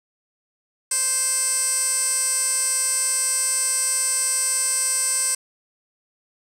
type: tone with band-pass filter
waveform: 15% pulse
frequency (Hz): 523.3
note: C5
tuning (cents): 0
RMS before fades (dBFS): -22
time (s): 0.91-5.35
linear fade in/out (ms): 5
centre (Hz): 8200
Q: 5.5
effects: none